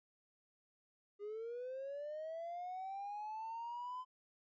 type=linear sweep; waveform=triangle; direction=up; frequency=403.8 to 1023 Hz; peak=-39 dBFS; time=1.19-4.05 s; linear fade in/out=50 ms; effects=tanh soft clip ceiling -38 dBFS + resampled to 16000 Hz